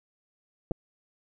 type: clicks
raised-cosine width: 2 ms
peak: -17 dBFS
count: 2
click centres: 0.711 / 0.717 s
effects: none